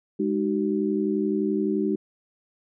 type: tone cluster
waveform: sine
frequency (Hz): 207.5 / 307.6 / 379.2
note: G#3 / D#4 / F#4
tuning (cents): -1 / -20 / +43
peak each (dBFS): -26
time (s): 0.19-1.96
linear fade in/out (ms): 10
effects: none